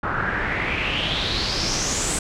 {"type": "noise with low-pass filter sweep", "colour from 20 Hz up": "pink", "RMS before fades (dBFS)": -24, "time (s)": [0.03, 2.19], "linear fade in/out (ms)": 5, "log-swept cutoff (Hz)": [1300, 8400], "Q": 4.9, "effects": []}